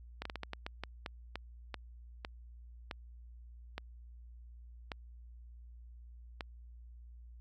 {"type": "slowing click train", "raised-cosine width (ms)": 0.3, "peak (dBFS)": -23, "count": 16, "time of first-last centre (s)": [0.22, 6.408], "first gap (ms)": 34, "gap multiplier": 1.31, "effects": ["added 59 Hz sine -50 dBFS peak until 7.4 s"]}